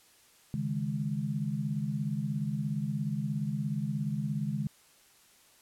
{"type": "chord", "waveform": "sine", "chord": "C# suspended second", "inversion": "none", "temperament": "equal", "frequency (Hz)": [138.59, 155.56, 207.7], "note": ["C#3", "D#3", "G#3"], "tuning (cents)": [0, 0, 0], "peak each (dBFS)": -34, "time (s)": [0.54, 4.67], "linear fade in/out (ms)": 0, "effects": ["white hiss -61 dBFS RMS until 5.61 s", "low-pass 12000 Hz 12 dB/octave"]}